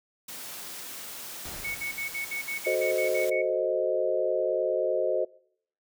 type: high-pass noise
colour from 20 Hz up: white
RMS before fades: -40 dBFS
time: 0.28-3.3 s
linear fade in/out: 5 ms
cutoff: 120 Hz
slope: 12 dB/octave
type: noise with exponential decay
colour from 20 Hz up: pink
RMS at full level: -40 dBFS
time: 1.45-2.88 s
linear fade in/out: 2 ms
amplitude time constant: 310 ms
type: tone bursts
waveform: sine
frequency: 2217 Hz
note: C#7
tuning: in tune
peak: -30 dBFS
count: 11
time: 1.64-3.42 s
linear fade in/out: 10 ms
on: 110 ms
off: 57 ms
type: chord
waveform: sine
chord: F# diminished seventh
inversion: none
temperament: equal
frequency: 370 / 440 / 523.3 / 622.3 Hz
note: F#4 / A4 / C5 / Eb5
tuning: 0 / 0 / 0 / 0 cents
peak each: -30 / -32 / -28 / -28 dBFS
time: 2.66-5.25 s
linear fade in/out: 10 ms
effects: noise-tail reverb RT60 0.6 s tail -22 dB re dry

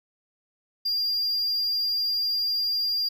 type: tone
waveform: triangle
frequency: 4796 Hz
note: D8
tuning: 36 cents sharp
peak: -22 dBFS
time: 0.85-3.09 s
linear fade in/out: 10 ms
effects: none

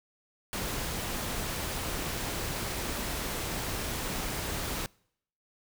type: noise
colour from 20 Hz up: pink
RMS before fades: -34 dBFS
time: 0.53-4.86 s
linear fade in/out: 0 ms
effects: noise-tail reverb RT60 0.7 s tail -26 dB re dry

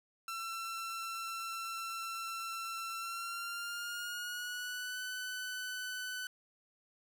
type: tone with pitch glide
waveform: sawtooth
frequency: 1346 to 1502.1 Hz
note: E6 to F#6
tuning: +36 to +26 cents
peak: -35 dBFS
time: 0.28-6.27 s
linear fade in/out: 2 ms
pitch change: +190 cents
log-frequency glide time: 2.93-5.01 s
effects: none

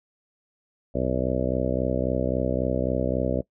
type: harmonic tone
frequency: 63.7 Hz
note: C2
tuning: 46 cents flat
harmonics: 1 / 2 / 3 / 4 / 5 / 6 / 7 / 8 / 9 / 10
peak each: -31 / -31 / -32 / -30 / -33 / -34 / -33 / -31 / -29 / -35 dBFS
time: 0.94-3.42 s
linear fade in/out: 20 ms
effects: noise-tail reverb RT60 0.1 s tail -20 dB re dry

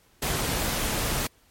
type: noise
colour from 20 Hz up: pink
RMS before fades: -27 dBFS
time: 0.22-1.27 s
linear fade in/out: 5 ms
effects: pink hiss -61 dBFS RMS until 1.5 s + MP3 64 kbps

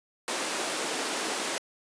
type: high-pass noise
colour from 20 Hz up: pink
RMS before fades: -31 dBFS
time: 0.28-1.58 s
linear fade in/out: 0 ms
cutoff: 280 Hz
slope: 24 dB/octave
effects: resampled to 22050 Hz

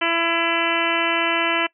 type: harmonic tone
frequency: 334.8 Hz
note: E4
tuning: 27 cents sharp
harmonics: 1 / 2 / 3 / 4 / 5 / 6 / 7 / 8 / 9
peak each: -27 / -27 / -27 / -27 / -27 / -27 / -27 / -27 / -27 dBFS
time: 0.01-1.67 s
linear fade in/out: 10 ms
effects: noise-tail reverb RT60 0.1 s tail -22 dB re dry

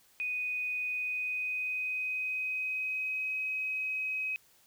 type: tone with pitch glide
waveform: sine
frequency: 2489 to 2534 Hz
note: D#7 to D#7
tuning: 0 to +31 cents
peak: -31 dBFS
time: 0.2-4.36 s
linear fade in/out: 0 ms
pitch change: +31 cents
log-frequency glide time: 0.86-3.34 s
effects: white hiss -64 dBFS RMS until 4.66 s

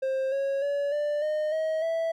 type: tone with pitch steps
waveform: triangle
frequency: 530 / 549.3 / 569.4 / 590.1 / 611.6 / 633.9 / 657 Hz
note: C5 / C#5 / C#5 / D5 / D#5 / D#5 / E5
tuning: +22 / -16 / +46 / +8 / -30 / +32 / -6 cents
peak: -23 dBFS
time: 0.02-2.12 s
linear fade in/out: 10 ms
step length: 300 ms
effects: none

